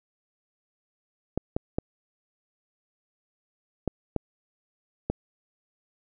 clicks, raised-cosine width 2 ms, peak -12 dBFS, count 6, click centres 1.376 / 1.565 / 1.785 / 3.877 / 4.163 / 5.1 s, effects none

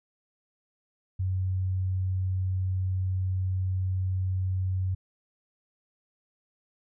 sine tone, 93.4 Hz, F#2, 17 cents sharp, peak -25 dBFS, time 1.19-4.95 s, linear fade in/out 10 ms, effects none

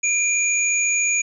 sine tone pair together, 2396 / 6777 Hz, D7 / G#8, +34 / +34 cents, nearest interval octave + tritone, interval 1800 cents, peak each -20 dBFS, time 0.03-1.22 s, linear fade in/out 10 ms, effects none

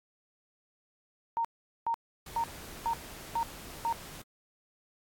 sine tone bursts, 923 Hz, A#5, 17 cents flat, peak -27 dBFS, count 6, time 1.37-3.926 s, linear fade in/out 0 ms, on 76 ms, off 420 ms
pink noise, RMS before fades -46 dBFS, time 2.26-4.22 s, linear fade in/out 5 ms
effects AAC 64 kbps

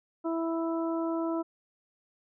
harmonic tone, 329.6 Hz, E4, in tune, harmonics 1 / 2 / 3 / 4, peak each -29 / -35 / -39 / -41 dBFS, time 0.24-1.43 s, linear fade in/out 20 ms, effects none

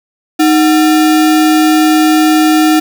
sine tone with sample-and-hold, 311.1 Hz, D#4, in tune, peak -5 dBFS, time 0.39-2.8 s, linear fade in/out 10 ms, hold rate 1050 Hz, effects none

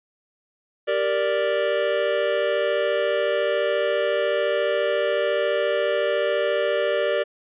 square chord, G minor, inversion none, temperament equal, 392 / 466.2 / 587.3 Hz, G4 / Bb4 / D5, 0 / 0 / 0 cents, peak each -28 / -26 / -23 dBFS, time 0.87-7.24 s, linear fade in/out 20 ms, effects resampled to 8000 Hz

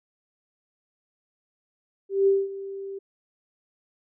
sine tone with ADSR envelope, 392 Hz, G4, in tune, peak -15 dBFS, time 2.09-2.99 s, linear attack 180 ms, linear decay 210 ms, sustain -17 dB, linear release 11 ms, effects none

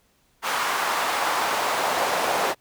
brown noise with high-pass filter sweep, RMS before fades -24 dBFS, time 0.42-2.55 s, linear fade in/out 50 ms, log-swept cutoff 1100 to 690 Hz, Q 1.5, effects pink hiss -64 dBFS RMS until 2.6 s

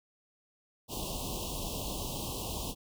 pink band-stop noise, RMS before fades -37 dBFS, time 0.88-2.75 s, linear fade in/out 50 ms, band 1100 to 2700 Hz, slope 96 dB/octave, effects none

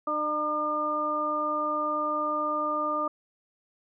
harmonic tone with a mistuned harmonic, 301.5 Hz, D4, 46 cents sharp, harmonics 1 / 2 / 3 / 4, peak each -35 / -32 / -38 / -27 dBFS, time 0.07-3.08 s, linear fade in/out 5 ms, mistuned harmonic 3, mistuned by +35 cents, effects none

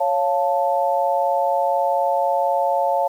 sine chord, Db augmented, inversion none, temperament equal, 554.4 / 698.5 / 880 Hz, Db5 / F5 / A5, 0 / 0 / 0 cents, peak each -21 dBFS, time 0-3.08 s, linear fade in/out 10 ms, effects 8-bit

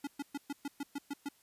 square tone bursts, 284.1 Hz, C#4, 43 cents sharp, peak -36 dBFS, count 9, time 0.04-1.288 s, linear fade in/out 5 ms, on 32 ms, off 120 ms, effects white hiss -67 dBFS RMS until 1.42 s + resampled to 32000 Hz

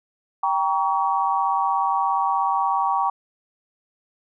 sine chord, G diminished, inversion none, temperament just, 784 / 940.8 / 1128.9 Hz, G5 / Bb5 / Db6, 0 / +16 / +31 cents, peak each -23 dBFS, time 0.43-3.1 s, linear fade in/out 5 ms, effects none

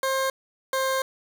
20% pulse tone pair in turn, 532 / 529.1 Hz, C5 / C5, +29 / +19 cents, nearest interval unison, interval 10 cents, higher first, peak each -18 dBFS, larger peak neither, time 0.03-0.3 / 0.73-1.02 s, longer second, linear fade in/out 2 ms, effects 8-bit

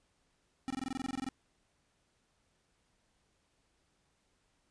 square tone bursts, 264.2 Hz, C4, 17 cents sharp, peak -35 dBFS, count 14, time 0.68-1.288 s, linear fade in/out 0 ms, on 23 ms, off 22 ms, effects pink hiss -75 dBFS RMS until 4.7 s + resampled to 22050 Hz

